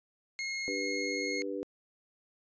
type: tone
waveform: sawtooth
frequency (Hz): 2154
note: C7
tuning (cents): +50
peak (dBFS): -30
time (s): 0.39-1.42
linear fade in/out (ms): 0
type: chord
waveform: sine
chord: G major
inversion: second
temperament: just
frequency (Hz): 294 / 392 / 490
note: D4 / G4 / B4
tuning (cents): +2 / 0 / -14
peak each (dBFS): -38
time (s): 0.68-1.63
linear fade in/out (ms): 0
effects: resampled to 16000 Hz